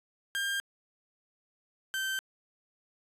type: tone pair in turn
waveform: 30% pulse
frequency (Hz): 1600 / 1551.8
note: G6 / G6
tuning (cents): +35 / -18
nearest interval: minor second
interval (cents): 53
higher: first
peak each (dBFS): -27 / -28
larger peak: first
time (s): 0.35-0.6 / 1.94-2.19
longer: neither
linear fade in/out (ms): 0
effects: resampled to 32000 Hz + 10-bit